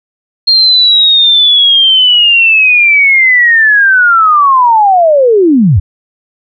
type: linear sweep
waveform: sine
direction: down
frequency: 4235 to 75.2 Hz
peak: -3 dBFS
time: 0.47-5.8 s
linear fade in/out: 10 ms
effects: none